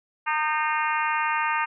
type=harmonic tone with a mistuned harmonic; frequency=305.6 Hz; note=D#4; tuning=31 cents flat; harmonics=3 / 4 / 5 / 6 / 7 / 8 / 9; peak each=-26 / -28 / -30 / -32 / -33 / -34 / -35 dBFS; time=0.26-1.66 s; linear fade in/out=20 ms; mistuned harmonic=5; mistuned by=+36 cents; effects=none